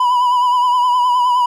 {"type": "tone with vibrato", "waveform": "triangle", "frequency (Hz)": 987.8, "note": "B5", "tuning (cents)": 0, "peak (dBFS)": -9, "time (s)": [0, 1.46], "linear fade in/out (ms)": 5, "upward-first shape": "triangle", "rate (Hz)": 9.6, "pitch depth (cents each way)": 51, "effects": []}